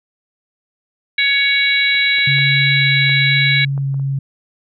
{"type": "harmonic tone", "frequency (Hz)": 559, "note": "C#5", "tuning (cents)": 14, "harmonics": [3, 4, 5, 6, 7], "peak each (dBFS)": [-20, -14, -27, -27, -18], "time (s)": [1.18, 3.65], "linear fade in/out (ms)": 5}
{"type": "clicks", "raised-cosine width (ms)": 1, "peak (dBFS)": [-27, -24, -21, -29, -20, -21, -28, -30], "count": 8, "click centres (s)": [1.949, 2.185, 2.385, 3.042, 3.094, 3.778, 3.943, 3.997]}
{"type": "tone with vibrato", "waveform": "sine", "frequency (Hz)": 137.7, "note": "C#3", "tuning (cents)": -11, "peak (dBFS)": -16, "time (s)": [2.27, 4.19], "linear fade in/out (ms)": 5, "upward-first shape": "square", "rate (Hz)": 0.96, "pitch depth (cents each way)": 8}
{"effects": []}